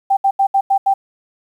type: tone bursts at uneven times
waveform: sine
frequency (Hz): 784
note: G5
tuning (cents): 0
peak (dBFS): -10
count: 6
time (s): 0.1-0.17 / 0.24-0.31 / 0.39-0.47 / 0.54-0.61 / 0.7-0.78 / 0.86-0.94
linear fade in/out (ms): 10
effects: 8-bit